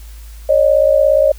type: tone pair together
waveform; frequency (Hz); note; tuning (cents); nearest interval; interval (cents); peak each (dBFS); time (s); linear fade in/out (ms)
sine; 552.8 / 610; C#5 / D#5; -5 / -34; major second; 171; -11; 0.49-1.32; 5
effects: added 54 Hz sine -31 dBFS peak until 1.38 s + white hiss -45 dBFS RMS until 1.38 s